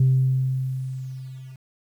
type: tone with level ramp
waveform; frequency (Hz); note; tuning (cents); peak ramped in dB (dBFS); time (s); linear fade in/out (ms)
sine; 130.81; C3; 0; -12 to -38; 0-1.56; 5
effects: tanh soft clip ceiling -11 dBFS + 9-bit